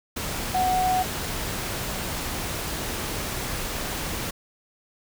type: tone in noise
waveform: sine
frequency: 740 Hz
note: F#5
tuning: in tune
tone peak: -20 dBFS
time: 0.54-1.03 s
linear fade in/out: 10 ms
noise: pink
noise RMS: -30 dBFS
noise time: 0.16-4.31 s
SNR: +7 dB
effects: none